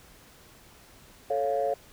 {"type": "chord", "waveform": "sine", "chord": "A augmented", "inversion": "none", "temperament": "equal", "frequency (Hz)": [440, 554.4, 698.5], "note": ["A4", "C#5", "E#5"], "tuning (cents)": [0, 0, 0], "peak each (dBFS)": [-30, -27, -28], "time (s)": [1.3, 1.74], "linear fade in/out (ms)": 5, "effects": ["tanh soft clip ceiling -17 dBFS", "pink hiss -54 dBFS RMS until 1.92 s"]}